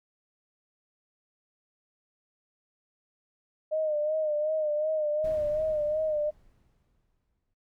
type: tone with vibrato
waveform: sine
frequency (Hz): 612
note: D#5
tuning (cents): -29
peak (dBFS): -25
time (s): 3.71-6.31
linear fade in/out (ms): 20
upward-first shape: sine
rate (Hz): 2.7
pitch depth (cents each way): 52
type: noise with exponential decay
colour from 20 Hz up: brown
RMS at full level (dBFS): -40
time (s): 5.24-7.54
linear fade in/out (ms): 5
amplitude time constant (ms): 500
effects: noise-tail reverb RT60 0.1 s tail -20 dB re dry